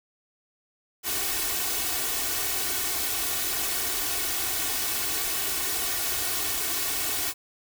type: noise with comb filter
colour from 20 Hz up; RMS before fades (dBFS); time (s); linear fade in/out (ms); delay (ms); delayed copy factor
white; -28; 1.03-7.34; 50; 2.7; +0.9
effects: none